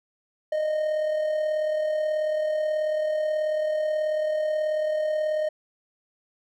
triangle tone with amplitude modulation, 616 Hz, D#5, 17 cents flat, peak -19 dBFS, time 0.52-5.49 s, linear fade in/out 5 ms, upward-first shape sine, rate 38.4 Hz, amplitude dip 40%, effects none

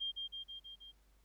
sine tone with echo, 3200 Hz, G7, 35 cents sharp, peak -36 dBFS, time 0-0.12 s, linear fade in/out 20 ms, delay 160 ms, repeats 5, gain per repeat -3 dB, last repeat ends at 0.92 s, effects added 50 Hz sine -66 dBFS peak until 1.24 s + pink hiss -75 dBFS RMS until 1.24 s

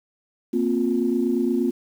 sine chord, Bb suspended second, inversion none, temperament equal with one note detuned, 233.1 / 261.6 / 353.5 Hz, Bb3 / C4 / F4, 0 / 0 / +21 cents, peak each -23 dBFS, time 0.53-1.71 s, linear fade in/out 10 ms, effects tanh soft clip ceiling -9 dBFS + 8-bit

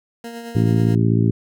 20% pulse tone with tremolo, 233.1 Hz, A#3, in tune, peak -24 dBFS, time 0.24-0.95 s, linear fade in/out 2 ms, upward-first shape triangle, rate 9.3 Hz, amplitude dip 45%
harmonic tone, 56.2 Hz, A1, 37 cents sharp, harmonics 2 / 3 / 4 / 5 / 6 / 7, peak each -16 / -20 / -22 / -24 / -26 / -27 dBFS, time 0.55-1.31 s, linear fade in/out 5 ms
effects none

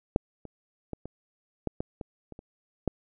clicks, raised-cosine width 2 ms, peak -8 / -28 / -21 / -25 / -15 / -17 / -23 / -29 / -30 / -12 dBFS, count 10, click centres 0.161 / 0.453 / 0.933 / 1.056 / 1.673 / 1.805 / 2.012 / 2.323 / 2.391 / 2.877 s, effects none

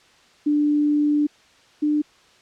sine tone pair in turn, 295.4 / 298.8 Hz, D4 / D4, +10 / +30 cents, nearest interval unison, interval 20 cents, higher second, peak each -16 / -17 dBFS, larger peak first, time 0.46-1.27 / 1.82-2.02 s, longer first, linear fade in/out 10 ms, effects white hiss -54 dBFS RMS until 2.41 s + low-pass 5000 Hz 12 dB/octave

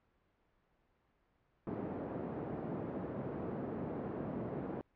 white band-pass noise, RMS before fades -41 dBFS, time 1.67-4.81 s, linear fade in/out 0 ms, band 130 to 390 Hz, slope 12 dB/octave, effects pink hiss -75 dBFS RMS until 4.95 s + low-pass 2000 Hz 12 dB/octave

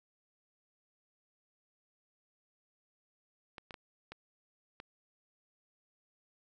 clicks, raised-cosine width 0.3 ms, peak -29 dBFS, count 5, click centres 3.582 / 3.708 / 3.742 / 4.12 / 4.801 s, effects none

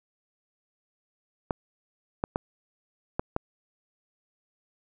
clicks, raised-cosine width 1 ms, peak -12 dBFS, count 5, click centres 1.508 / 2.239 / 2.359 / 3.195 / 3.364 s, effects none

